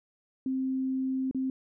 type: tone with dropouts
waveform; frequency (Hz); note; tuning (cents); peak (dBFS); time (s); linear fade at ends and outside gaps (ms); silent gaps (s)
sine; 262.6; C4; +6; -27; 0.46-1.5; 2; 1.312-1.347
effects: none